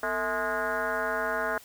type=tone with frequency modulation; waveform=sine; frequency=1046.5 Hz; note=C6; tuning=in tune; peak=-26 dBFS; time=0.03-1.58 s; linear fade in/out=2 ms; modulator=199 Hz; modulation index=3.2; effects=white hiss -52 dBFS RMS until 1.64 s